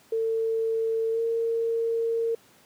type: tone with pitch glide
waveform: sine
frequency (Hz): 450 to 458.1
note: A4 to A#4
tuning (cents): +39 to -30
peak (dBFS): -23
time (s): 0.12-2.35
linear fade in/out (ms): 5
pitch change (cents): +31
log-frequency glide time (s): 1.12-1.2
effects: pink hiss -57 dBFS RMS until 2.65 s + high-pass 150 Hz 12 dB/octave